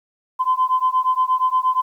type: beating tone pair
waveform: sine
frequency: 1021 / 1029.5 Hz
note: C6 / C6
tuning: -43 / -28 cents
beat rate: 8.5 Hz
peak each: -18 dBFS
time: 0.39-1.82 s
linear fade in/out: 20 ms
effects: tanh soft clip ceiling -8 dBFS + 9-bit